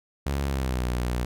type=tone with pitch glide; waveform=sawtooth; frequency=69.6 to 60.94 Hz; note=C#2 to B1; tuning=+8 to -22 cents; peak=-21 dBFS; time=0.26-1.25 s; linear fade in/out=5 ms; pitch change=-230 cents; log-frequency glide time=0.46-0.85 s; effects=none